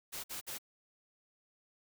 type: noise bursts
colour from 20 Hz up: white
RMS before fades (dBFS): -42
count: 3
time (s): 0.12-0.586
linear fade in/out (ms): 20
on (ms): 120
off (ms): 53
effects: none